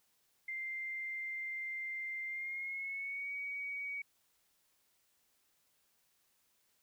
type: tone with pitch glide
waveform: sine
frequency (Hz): 2093 to 2256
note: C7 to C#7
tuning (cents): 0 to +30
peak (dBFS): -38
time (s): 0.48-4.02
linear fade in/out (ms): 5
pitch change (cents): +130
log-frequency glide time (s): 2.26-3.32
effects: white hiss -75 dBFS RMS until 6.82 s